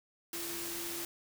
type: tone in noise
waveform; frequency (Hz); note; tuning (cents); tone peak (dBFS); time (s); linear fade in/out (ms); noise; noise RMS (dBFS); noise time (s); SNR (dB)
sine; 340; F4; -46; -44; 0.33-1.05; 2; white; -40; 0.33-1.05; -7
effects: none